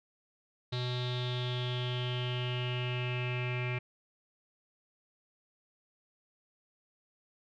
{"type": "tone with low-pass filter sweep", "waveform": "square", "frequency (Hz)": 124.3, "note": "B2", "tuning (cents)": 12, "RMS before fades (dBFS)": -34, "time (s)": [0.72, 3.79], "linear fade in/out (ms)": 10, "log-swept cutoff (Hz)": [3900, 2400], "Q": 7.8, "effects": []}